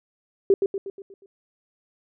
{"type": "tone with echo", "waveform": "sine", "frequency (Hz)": 392.3, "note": "G4", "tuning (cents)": 1, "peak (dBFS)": -12, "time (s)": [0.5, 0.54], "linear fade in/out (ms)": 2, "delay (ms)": 120, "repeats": 6, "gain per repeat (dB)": -6, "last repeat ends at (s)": 1.26, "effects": []}